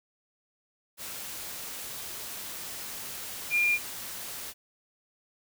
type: tone in noise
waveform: sine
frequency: 2405 Hz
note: D7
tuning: 41 cents sharp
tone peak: -22 dBFS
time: 3.5-3.79 s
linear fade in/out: 50 ms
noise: white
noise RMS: -39 dBFS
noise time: 0.97-4.54 s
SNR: +14 dB
effects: none